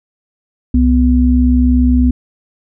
sine tone pair together, 65.9 / 248.8 Hz, C2 / B3, +13 / +13 cents, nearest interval octave + major seventh, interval 2300 cents, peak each -10 dBFS, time 0.74-2.11 s, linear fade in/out 5 ms, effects none

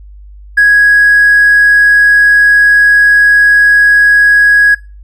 sine tone with hard clipping, 1661.2 Hz, G#6, in tune, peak -3 dBFS, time 0.57-4.75 s, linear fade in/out 10 ms, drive 1 dB, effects noise-tail reverb RT60 0.3 s tail -22 dB re dry + added 50 Hz sine -30 dBFS peak until 5.03 s

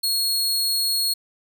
sawtooth tone, 4315 Hz, C#8, 47 cents flat, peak -17 dBFS, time 0.03-1.14 s, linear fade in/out 10 ms, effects none

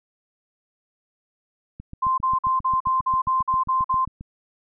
click train, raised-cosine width 5 ms, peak -24 dBFS, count 19, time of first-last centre 1.8-4.21 s, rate 7.47 Hz
sine tone bursts, 1043 Hz, C6, 6 cents flat, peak -18 dBFS, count 10, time 2.02-4.052 s, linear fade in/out 10 ms, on 160 ms, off 48 ms
effects none

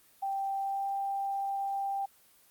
sine tone with pitch glide, 784 to 789.5 Hz, G5 to G5, 0 to +12 cents, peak -30 dBFS, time 0.22-2.06 s, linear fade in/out 10 ms, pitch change +12 cents, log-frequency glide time 0.58-0.87 s, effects white hiss -62 dBFS RMS until 2.5 s + Opus 24 kbps

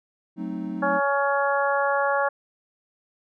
triangle chord, F# diminished seventh, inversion none, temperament equal, 185 / 220 / 261.6 / 311.1 Hz, F#3 / A3 / C4 / Eb4, 0 / 0 / 0 / 0 cents, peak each -31 / -32 / -33 / -31 dBFS, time 0.36-1.01 s, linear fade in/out 50 ms
harmonic tone, 280 Hz, C#4, 18 cents sharp, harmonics 2 / 3 / 4 / 5 / 6, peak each -24 / -26 / -27 / -28 / -29 dBFS, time 0.82-2.29 s, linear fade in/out 10 ms
effects none

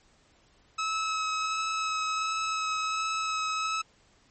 sawtooth tone with vibrato, 1290 Hz, E6, 38 cents flat, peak -24 dBFS, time 0.78-3.82 s, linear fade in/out 10 ms, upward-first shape sine, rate 1.4 Hz, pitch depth 12 cents each way, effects pink hiss -63 dBFS RMS until 4.3 s + MP3 32 kbps

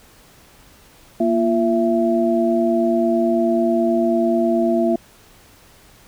sine tone cluster, 234.8 / 344 / 668 Hz, A#3 / F4 / E5, +13 / -26 / +23 cents, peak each -19 dBFS, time 1.2-4.96 s, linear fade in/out 5 ms, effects pink hiss -49 dBFS RMS until 6.07 s

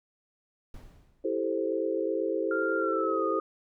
brown noise with exponential decay, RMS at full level -43 dBFS, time 0.74-1.53 s, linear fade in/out 2 ms, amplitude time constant 170 ms
sine chord, A minor seventh, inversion second, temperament equal, 329.6 / 392 / 440 / 523.3 Hz, E4 / G4 / A4 / C5, 0 / 0 / 0 / 0 cents, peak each -32 dBFS, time 1.24-3.4 s, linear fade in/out 10 ms
sine tone with pitch glide, 1394 to 1234.8 Hz, F6 to D#6, -4 to -14 cents, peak -30 dBFS, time 2.51-3.4 s, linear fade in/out 2 ms, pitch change -210 cents, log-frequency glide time 2.78-3.25 s
effects none

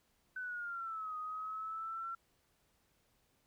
sine exponential two-way sweep, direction down then up, 1519 to 1244.5 to 1360 Hz, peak -39 dBFS, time 0.36-2.15 s, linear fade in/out 5 ms, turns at 1.17 s, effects pink hiss -75 dBFS RMS until 3.46 s

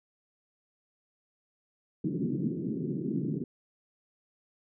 pink band-pass noise, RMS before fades -32 dBFS, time 2.04-3.44 s, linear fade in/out 5 ms, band 140 to 370 Hz, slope 48 dB/octave, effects none

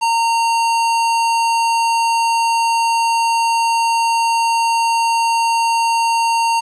square tone, 920 Hz, A#5, 23 cents flat, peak -14 dBFS, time 0.01-6.61 s, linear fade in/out 20 ms, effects resampled to 22050 Hz + 8-bit

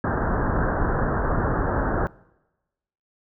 pink low-pass noise, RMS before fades -23 dBFS, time 0.04-2.07 s, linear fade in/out 0 ms, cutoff 1700 Hz, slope 96 dB/octave, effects noise-tail reverb RT60 1.0 s tail -23 dB re dry

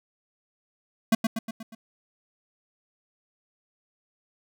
square tone with echo, 224 Hz, A3, 31 cents sharp, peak -17 dBFS, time 1.12-1.15 s, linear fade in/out 5 ms, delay 120 ms, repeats 5, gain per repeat -5 dB, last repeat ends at 1.75 s, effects none

